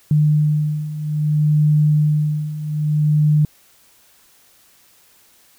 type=beating tone pair; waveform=sine; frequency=150.5 / 151.11 Hz; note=D3 / D3; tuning=+43 / +50 cents; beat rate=0.61 Hz; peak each=-19 / -15 dBFS; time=0.11-3.45 s; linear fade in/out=2 ms; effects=white hiss -53 dBFS RMS until 5.58 s